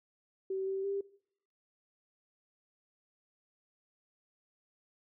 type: tone with pitch steps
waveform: sine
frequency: 382.9 / 386.4 / 396.6 Hz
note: G4 / G4 / G4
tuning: -41 / -25 / +20 cents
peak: -32 dBFS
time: 0.5-1.01 s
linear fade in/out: 5 ms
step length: 170 ms
effects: noise-tail reverb RT60 0.6 s tail -20 dB re dry